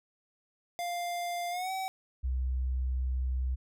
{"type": "tone with pitch glide", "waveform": "square", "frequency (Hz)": [698.5, 761.7], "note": ["F5", "G5"], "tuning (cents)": [0, -50], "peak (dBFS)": -33, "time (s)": [0.79, 1.88], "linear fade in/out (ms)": 0, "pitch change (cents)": 150, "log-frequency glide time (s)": [1.5, 1.71]}
{"type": "tone", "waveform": "sine", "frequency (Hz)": 63.9, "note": "C2", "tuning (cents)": -40, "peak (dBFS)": -28, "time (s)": [2.23, 3.56], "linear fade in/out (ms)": 20}
{"effects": []}